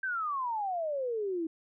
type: exponential sweep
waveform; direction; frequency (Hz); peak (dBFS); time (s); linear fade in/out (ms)
sine; down; 1596 to 315.8; -30; 0.03-1.47; 5
effects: none